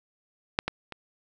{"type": "clicks", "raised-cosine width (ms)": 0.3, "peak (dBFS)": [-6, -12, -22], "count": 3, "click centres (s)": [0.589, 0.68, 0.923], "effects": []}